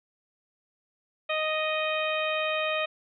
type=harmonic tone; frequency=622.3 Hz; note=D#5; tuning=in tune; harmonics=1 / 2 / 3 / 4 / 5 / 6; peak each=-29 / -33 / -36 / -31 / -37 / -39 dBFS; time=1.29-2.86 s; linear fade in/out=10 ms; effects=none